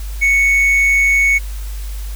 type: tone with amplitude modulation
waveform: triangle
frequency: 2217 Hz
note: C#7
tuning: in tune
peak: -7 dBFS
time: 0.21-1.39 s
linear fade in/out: 20 ms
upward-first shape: sine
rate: 191 Hz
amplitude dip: 25%
effects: added 50 Hz sine -22 dBFS peak until 2.15 s + white hiss -38 dBFS RMS until 2.15 s